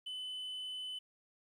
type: tone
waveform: sine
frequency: 3017 Hz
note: F#7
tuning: 33 cents sharp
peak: -37 dBFS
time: 0.06-0.99 s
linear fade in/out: 10 ms
effects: tanh soft clip ceiling -39 dBFS + 12-bit